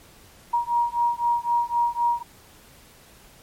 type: beating tone pair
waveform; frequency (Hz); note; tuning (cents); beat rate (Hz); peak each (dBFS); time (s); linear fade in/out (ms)
sine; 947 / 950.9; A#5 / A#5; +27 / +34; 3.9; -23; 0.53-2.23; 10
effects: pink hiss -51 dBFS RMS until 3.42 s + MP3 64 kbps